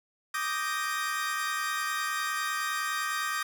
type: chord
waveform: 40% pulse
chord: Eb major seventh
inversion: third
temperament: equal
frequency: 1174.7 / 1244.5 / 1568 / 1864.7 Hz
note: D6 / Eb6 / G6 / Bb6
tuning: 0 / 0 / 0 / 0 cents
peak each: -34 dBFS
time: 0.34-3.43 s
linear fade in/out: 5 ms
effects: none